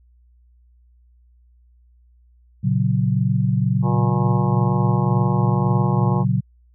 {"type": "chord", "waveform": "sine", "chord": "F# major", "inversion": "first", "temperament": "equal", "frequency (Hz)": [116.54, 138.59, 185], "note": ["A#2", "C#3", "F#3"], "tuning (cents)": [0, 0, 0], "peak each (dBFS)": [-20, -20, -21], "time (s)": [2.63, 6.41], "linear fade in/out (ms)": 20}
{"type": "harmonic tone", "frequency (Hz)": 120, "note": "B2", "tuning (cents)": -49, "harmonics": [1, 3, 4, 5, 6, 7, 8, 9], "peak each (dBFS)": [-30, -28, -32, -35, -36, -28, -32, -31], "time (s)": [3.82, 6.25], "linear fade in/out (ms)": 50}
{"effects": ["added 60 Hz sine -51 dBFS peak until 6.74 s"]}